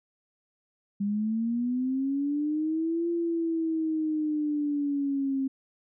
sine linear two-way sweep, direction up then down, 199.1 to 342.1 to 266.5 Hz, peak -25 dBFS, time 1-5.48 s, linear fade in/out 10 ms, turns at 3.09 s, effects none

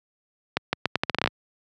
accelerating click train, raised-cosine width 0.3 ms, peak -5 dBFS, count 12, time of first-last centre 0.57-1.275 s, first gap 160 ms, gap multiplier 0.79, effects high-pass 100 Hz 12 dB/octave

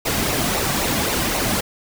pink noise with flanger, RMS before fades -21 dBFS, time 0.05-1.61 s, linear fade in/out 10 ms, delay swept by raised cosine 0.6 to 2.3 ms, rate 3.8 Hz, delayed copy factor -0.5, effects none

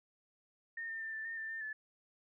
sine tone with pitch steps, 1831 / 1806 / 1789 / 1767 / 1824 / 1779 / 1799 / 1734 Hz, A#6 / A6 / A6 / A6 / A#6 / A6 / A6 / A6, -32 / +45 / +28 / +7 / -38 / +19 / +38 / -26 cents, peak -39 dBFS, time 0.77-1.73 s, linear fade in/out 5 ms, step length 120 ms, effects none

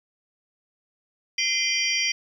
sine tone cluster, 2062 / 2396 / 3137 / 4749 / 5670 Hz, C7 / D7 / G7 / D8 / F8, -26 / +34 / +1 / +18 / +25 cents, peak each -28 dBFS, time 1.38-2.12 s, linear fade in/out 5 ms, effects 9-bit

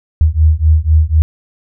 sine beating tone pair, 76.5 / 80.5 Hz, D#2 / E2, -29 / -41 cents, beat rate 4 Hz, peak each -10 dBFS, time 0.21-1.22 s, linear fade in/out 0 ms, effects none

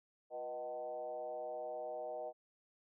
sine tone with frequency modulation, 621 Hz, D#5, 3 cents flat, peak -40 dBFS, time 0.3-2.33 s, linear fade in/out 50 ms, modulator 135 Hz, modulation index 1.1, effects none

